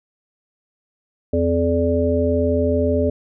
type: harmonic tone with a mistuned harmonic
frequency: 85.5 Hz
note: F2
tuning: 36 cents flat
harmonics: 1 / 3 / 5 / 7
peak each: -21 / -21 / -21 / -21 dBFS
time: 1.33-3.1 s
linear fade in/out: 5 ms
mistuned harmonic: 7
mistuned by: -38 cents
effects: none